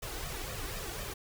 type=noise with flanger; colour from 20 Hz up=pink; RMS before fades=-39 dBFS; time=0.02-1.14 s; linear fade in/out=10 ms; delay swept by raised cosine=1.6 to 2.7 ms; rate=4 Hz; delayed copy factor=+0.8; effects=none